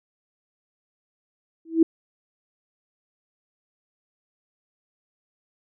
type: tone with exponential growth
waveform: sine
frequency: 326.6 Hz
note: E4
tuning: 16 cents flat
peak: -9 dBFS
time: 1.65-1.83 s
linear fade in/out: 5 ms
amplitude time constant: 37 ms
effects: none